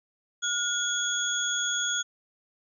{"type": "tone cluster", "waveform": "sine", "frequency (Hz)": [1433, 3361, 6680], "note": ["F6", "G#7", "G#8"], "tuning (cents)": [44, 20, 9], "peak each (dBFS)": -30, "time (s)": [0.42, 2.03], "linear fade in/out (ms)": 20, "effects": []}